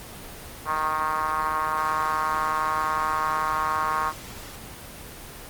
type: tone with band-pass filter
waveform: 5% pulse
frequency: 155.56 Hz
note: D#3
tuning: in tune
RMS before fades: -25 dBFS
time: 0.65-4.13 s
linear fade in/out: 50 ms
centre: 1100 Hz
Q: 4.7
effects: pink hiss -40 dBFS RMS until 5.49 s + Opus 24 kbps